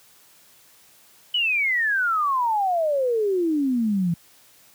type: exponential sweep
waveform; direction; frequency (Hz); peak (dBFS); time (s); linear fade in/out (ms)
sine; down; 3009 to 164.3; -19; 1.34-4.14; 5
effects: white hiss -54 dBFS RMS until 4.74 s + high-pass 60 Hz 12 dB/octave